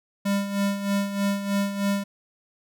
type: tone with tremolo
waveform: square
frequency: 199.8 Hz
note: G3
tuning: 33 cents sharp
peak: -21 dBFS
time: 0.25-2.04 s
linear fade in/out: 10 ms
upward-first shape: sine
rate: 3.2 Hz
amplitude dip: 65%
effects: none